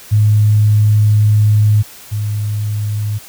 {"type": "tone pair in turn", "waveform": "sine", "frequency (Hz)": [105.9, 105.11], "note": ["G#2", "G#2"], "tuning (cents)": [34, 21], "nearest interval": "unison", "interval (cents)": 13, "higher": "first", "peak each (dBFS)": [-7, -15], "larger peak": "first", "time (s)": [[0.11, 1.83], [2.11, 3.19]], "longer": "first", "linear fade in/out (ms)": 20, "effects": ["white hiss -37 dBFS RMS until 3.28 s"]}